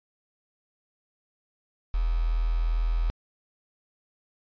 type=tone with quantisation; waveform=sine; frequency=41.2 Hz; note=E1; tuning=in tune; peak=-22 dBFS; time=1.94-3.1 s; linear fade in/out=0 ms; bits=7; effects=resampled to 11025 Hz